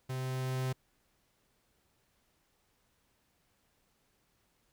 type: tone with level ramp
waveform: 45% pulse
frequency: 129.7 Hz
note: C3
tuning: 15 cents flat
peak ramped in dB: -35 to -31 dBFS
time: 0.09-0.73 s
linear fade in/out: 10 ms
effects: pink hiss -74 dBFS RMS until 4.72 s